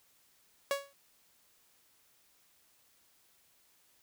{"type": "tone with exponential decay", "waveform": "sawtooth", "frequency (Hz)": 559, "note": "C#5", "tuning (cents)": 14, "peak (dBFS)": -23, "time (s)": [0.71, 0.93], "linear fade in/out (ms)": 1, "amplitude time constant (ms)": 46, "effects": ["white hiss -68 dBFS RMS until 4.02 s"]}